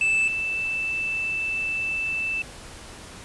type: tone pair in turn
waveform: triangle / sine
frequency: 2637 / 2647 Hz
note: E7 / E7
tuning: 0 / +7 cents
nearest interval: unison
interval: 7 cents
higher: second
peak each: -17 / -24 dBFS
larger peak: first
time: 0.01-0.28 / 0.28-2.42 s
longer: second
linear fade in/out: 2 ms
effects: pink hiss -42 dBFS RMS until 3.24 s + resampled to 24000 Hz